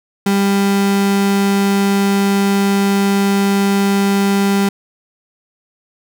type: tone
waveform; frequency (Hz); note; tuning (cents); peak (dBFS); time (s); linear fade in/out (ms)
35% pulse; 198.4; G3; +21; -10; 0.26-4.69; 5
effects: none